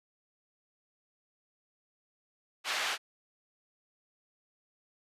white band-pass noise, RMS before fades -33 dBFS, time 2.64-2.98 s, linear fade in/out 50 ms, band 740 to 3400 Hz, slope 12 dB/octave, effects resampled to 32000 Hz

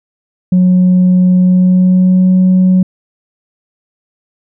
sine tone with pitch glide, 182.3 to 184.95 Hz, F#3 to F#3, -25 to 0 cents, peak -3 dBFS, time 0.52-2.83 s, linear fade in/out 5 ms, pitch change +25 cents, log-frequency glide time 1.38-2.33 s, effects tanh soft clip ceiling -3 dBFS

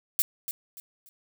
violet noise with echo, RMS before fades -23 dBFS, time 0.19-0.22 s, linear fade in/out 0 ms, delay 290 ms, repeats 3, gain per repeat -10 dB, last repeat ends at 1.09 s, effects none

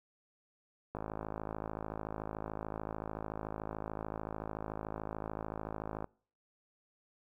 click train, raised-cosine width 1 ms, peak -25 dBFS, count 274, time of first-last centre 0.95-6.043 s, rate 53.6 Hz, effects noise-tail reverb RT60 0.5 s tail -26 dB re dry

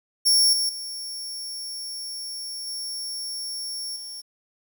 sawtooth tone with level steps, 5480 Hz, F8, 34 cents flat, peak -13 / -19 / -29 / -27 / -32 dBFS, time 0.25-4.22 s, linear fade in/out 20 ms, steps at 0.53 / 0.69 / 2.67 / 3.96 s, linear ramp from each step 2 ms, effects 9-bit

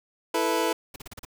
25% pulse chord, E suspended fourth, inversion none, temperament equal, 329.6 / 440 / 493.9 Hz, E4 / A4 / B4, 0 / 0 / 0 cents, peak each -24 dBFS, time 0.34-0.73 s, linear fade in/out 5 ms
pink noise bursts, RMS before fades -40 dBFS, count 6, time 0.94-1.251 s, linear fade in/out 5 ms, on 21 ms, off 37 ms
effects none

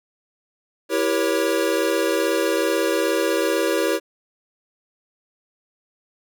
square chord, E diminished seventh, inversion none, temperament equal with one note detuned, 329.6 / 392 / 478.2 / 554.4 Hz, E4 / G4 / Bb4 / Db5, 0 / 0 / +44 / 0 cents, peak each -25 dBFS, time 0.89-4 s, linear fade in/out 50 ms, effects none

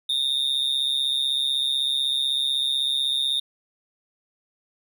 triangle tone with amplitude modulation, 3662 Hz, A#7, 32 cents flat, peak -16 dBFS, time 0.09-3.4 s, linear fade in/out 5 ms, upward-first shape sine, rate 136 Hz, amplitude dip 85%, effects none

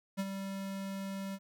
square tone with ADSR envelope, 194.8 Hz, G3, 11 cents flat, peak -31 dBFS, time 0.17-1.39 s, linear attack 27 ms, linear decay 43 ms, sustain -7 dB, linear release 50 ms, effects 12-bit

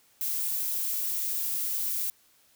violet noise, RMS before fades -30 dBFS, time 0.21-2.1 s, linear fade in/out 0 ms, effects white hiss -63 dBFS RMS until 2.55 s

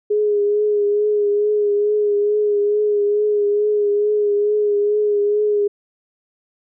sine tone with vibrato, 415.3 Hz, G#4, in tune, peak -14 dBFS, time 0.1-5.68 s, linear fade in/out 10 ms, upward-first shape triangle, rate 2.3 Hz, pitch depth 34 cents each way, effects none

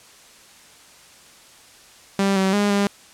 sawtooth tone with pitch steps, 196.6 / 191.1 / 204.7 / 201.2 Hz, G3 / G3 / G#3 / G3, +5 / -44 / -25 / +45 cents, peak -13 dBFS, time 2.19-2.87 s, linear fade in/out 2 ms, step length 170 ms, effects white hiss -48 dBFS RMS until 3.13 s + low-pass 9000 Hz 12 dB/octave

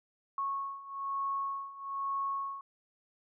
sine beating tone pair, 1100 / 1101.1 Hz, C#6 / C#6, -14 / -12 cents, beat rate 1.1 Hz, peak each -38 / -35 dBFS, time 0.38-2.61 s, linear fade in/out 2 ms, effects none

